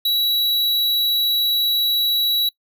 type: tone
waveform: square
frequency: 3909 Hz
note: B7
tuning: 19 cents flat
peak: -17 dBFS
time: 0.05-2.49 s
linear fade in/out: 5 ms
effects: noise-tail reverb RT60 0.1 s tail -21 dB re dry